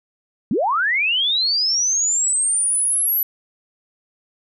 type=linear sweep; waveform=sine; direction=up; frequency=170 to 11950 Hz; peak=-16 dBFS; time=0.51-3.23 s; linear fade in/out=2 ms; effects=none